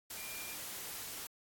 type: tone in noise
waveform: sine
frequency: 2395 Hz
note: D7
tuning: 33 cents sharp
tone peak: -48 dBFS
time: 0.17-0.55 s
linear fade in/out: 5 ms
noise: white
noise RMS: -44 dBFS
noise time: 0.1-1.27 s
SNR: -7 dB
effects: AAC 64 kbps